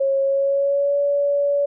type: tone with pitch glide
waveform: sine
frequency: 545 to 569.8 Hz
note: C#5 to C#5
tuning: -29 to +48 cents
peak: -16 dBFS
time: 0-1.66 s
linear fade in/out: 10 ms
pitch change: +77 cents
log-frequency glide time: 0.21-0.98 s
effects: none